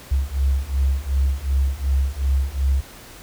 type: beating tone pair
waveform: sine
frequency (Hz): 66.4 / 69.1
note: C2 / C#2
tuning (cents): +26 / -5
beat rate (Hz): 2.7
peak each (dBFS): -21 / -20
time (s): 0.11-2.81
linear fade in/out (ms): 10
effects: pink hiss -42 dBFS RMS until 3.22 s